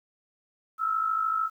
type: tone pair together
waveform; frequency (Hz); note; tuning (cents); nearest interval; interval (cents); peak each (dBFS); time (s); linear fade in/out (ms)
sine; 1302 / 1355.4; E6 / E6; -22 / +48; minor second; 70; -25 / -31; 0.78-1.5; 50
effects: 10-bit